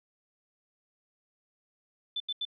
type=tone bursts; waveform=sine; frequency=3520 Hz; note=A7; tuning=in tune; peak=-30 dBFS; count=3; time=2.16-2.452 s; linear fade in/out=5 ms; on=42 ms; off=83 ms; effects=none